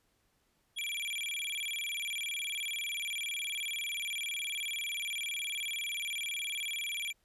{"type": "tone with vibrato", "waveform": "square", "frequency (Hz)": 2794, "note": "F7", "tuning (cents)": 0, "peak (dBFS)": -35, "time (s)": [0.76, 7.13], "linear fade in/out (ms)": 20, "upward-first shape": "square", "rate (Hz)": 19, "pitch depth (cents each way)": 300, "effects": ["pink hiss -74 dBFS RMS until 7.24 s", "resampled to 32000 Hz"]}